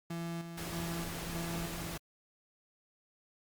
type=tone with tremolo; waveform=35% pulse; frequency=168.4 Hz; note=E3; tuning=37 cents sharp; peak=-35 dBFS; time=0.1-1.97 s; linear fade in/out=5 ms; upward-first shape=square; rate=1.6 Hz; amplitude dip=50%
type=noise; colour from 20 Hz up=pink; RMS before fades=-42 dBFS; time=0.57-1.98 s; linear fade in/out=10 ms
effects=Opus 48 kbps